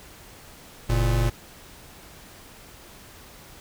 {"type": "tone pair together", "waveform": "square", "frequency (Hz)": [46.84, 116.54], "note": ["F#1", "A#2"], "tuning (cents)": [22, 0], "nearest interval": "octave + major third", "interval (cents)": 1578, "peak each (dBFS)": -23, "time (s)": [0.89, 1.3], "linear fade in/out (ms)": 10, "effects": ["pink hiss -47 dBFS RMS until 3.6 s"]}